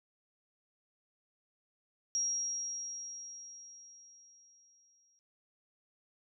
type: tone with exponential decay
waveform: sine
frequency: 5640 Hz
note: F8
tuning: 16 cents sharp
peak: -29 dBFS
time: 2.15-5.19 s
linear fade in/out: 0 ms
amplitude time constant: 660 ms
effects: none